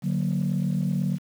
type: chord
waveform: sine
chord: D augmented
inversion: none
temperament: equal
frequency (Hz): 146.83 / 185 / 233.1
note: D3 / F#3 / A#3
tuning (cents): 0 / 0 / 0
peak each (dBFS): -25 / -24 / -30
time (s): 0.02-1.19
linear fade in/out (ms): 50
effects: tanh soft clip ceiling -17 dBFS + 8-bit